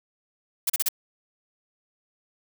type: noise bursts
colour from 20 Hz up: blue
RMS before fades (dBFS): -23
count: 4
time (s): 0.67-0.887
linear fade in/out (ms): 5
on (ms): 28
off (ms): 35
effects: none